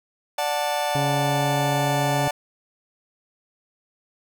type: chord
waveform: 40% pulse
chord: D major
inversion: none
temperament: just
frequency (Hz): 587.3 / 734.2 / 881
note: D5 / F#5 / A5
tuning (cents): 0 / -14 / +2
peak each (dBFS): -26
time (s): 0.38-2.31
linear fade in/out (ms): 5
type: harmonic tone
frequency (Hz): 140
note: C#3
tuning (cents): +18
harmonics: 1 / 2 / 3 / 4 / 5 / 6 / 7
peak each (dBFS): -24 / -30 / -34 / -36 / -38 / -40 / -41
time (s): 0.95-2.28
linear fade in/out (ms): 2
effects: none